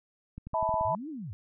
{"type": "clicks", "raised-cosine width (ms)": 5, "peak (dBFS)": -28, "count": 7, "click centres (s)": [0.38, 0.47, 0.535, 0.628, 0.692, 0.741, 0.811]}
{"type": "chord", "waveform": "sine", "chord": "E suspended fourth", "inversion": "none", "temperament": "equal with one note detuned", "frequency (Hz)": [647.2, 880, 987.8], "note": ["E5", "A5", "B5"], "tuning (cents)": [-32, 0, 0], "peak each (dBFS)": -30, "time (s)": [0.54, 0.95], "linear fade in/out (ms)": 2}
{"type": "linear two-way sweep", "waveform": "sine", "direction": "up then down", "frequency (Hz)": [81.6, 329.6, 81.6], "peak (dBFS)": -36, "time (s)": [0.85, 1.33], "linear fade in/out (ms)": 0, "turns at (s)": 1.09}
{"effects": []}